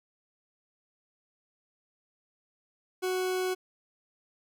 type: tone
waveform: 40% pulse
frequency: 370 Hz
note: F#4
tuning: in tune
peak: -27 dBFS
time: 3.02-3.55 s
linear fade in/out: 20 ms
effects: none